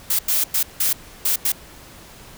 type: noise bursts at uneven times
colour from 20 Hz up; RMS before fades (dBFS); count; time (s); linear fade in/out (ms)
blue; -19; 6; 0.1-0.19 / 0.28-0.44 / 0.54-0.63 / 0.8-0.93 / 1.25-1.36 / 1.45-1.52; 5
effects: pink hiss -43 dBFS RMS until 2.37 s